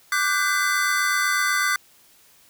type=chord; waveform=square; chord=G major seventh; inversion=second; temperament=equal with one note detuned; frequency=1174.7 / 1480 / 1568 / 2018 Hz; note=D6 / F#6 / G6 / B6; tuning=0 / 0 / 0 / +37 cents; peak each=-26 dBFS; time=0.12-1.76 s; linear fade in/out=2 ms; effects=white hiss -55 dBFS RMS until 2.49 s